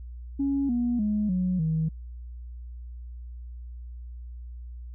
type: tone with pitch steps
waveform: sine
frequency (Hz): 277.2 / 241.3 / 210.1 / 182.88 / 159.21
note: C#4 / B3 / G#3 / F#3 / D#3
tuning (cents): 0 / -40 / +20 / -20 / +40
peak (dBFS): -22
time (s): 0.39-1.89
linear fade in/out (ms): 10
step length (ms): 300
effects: tanh soft clip ceiling -18 dBFS + added 60 Hz sine -37 dBFS peak until 4.94 s